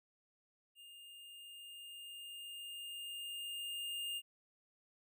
square tone with level ramp, 2821 Hz, F7, 17 cents sharp, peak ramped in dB -55 to -39 dBFS, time 0.75-4.22 s, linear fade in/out 50 ms, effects none

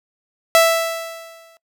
sawtooth tone with exponential decay, 660 Hz, E5, 2 cents sharp, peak -4 dBFS, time 0.55-1.57 s, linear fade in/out 0 ms, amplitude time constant 220 ms, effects noise-tail reverb RT60 0.1 s tail -23 dB re dry

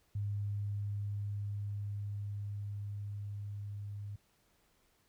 sine tone with level ramp, 102.1 Hz, G#2, 29 cents flat, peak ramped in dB -33 to -40 dBFS, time 0.15-4.16 s, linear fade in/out 5 ms, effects pink hiss -72 dBFS RMS until 5.08 s

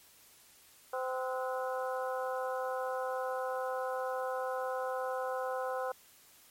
harmonic tone with a mistuned harmonic, 257.8 Hz, C4, 26 cents flat, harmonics 2 / 3 / 4 / 5 / 6, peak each -35 / -39 / -41 / -43 / -45 dBFS, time 0.93-5.92 s, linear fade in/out 5 ms, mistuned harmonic 6, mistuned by -93 cents, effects white hiss -60 dBFS RMS until 6.5 s + MP3 64 kbps

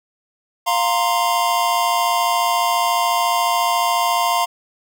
square chord, F suspended fourth, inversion none, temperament equal, 698.5 / 932.3 / 1046.5 Hz, F5 / Bb5 / C6, 0 / 0 / 0 cents, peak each -21 dBFS, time 0.66-4.46 s, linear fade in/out 20 ms, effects none

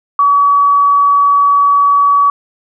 sine tone, 1137 Hz, C#6, 44 cents sharp, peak -6 dBFS, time 0.19-2.3 s, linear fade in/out 2 ms, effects none

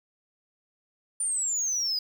sine exponential sweep, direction down, 9290 to 4900 Hz, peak -23 dBFS, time 1.2-1.99 s, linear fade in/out 5 ms, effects tanh soft clip ceiling -24 dBFS + 9-bit

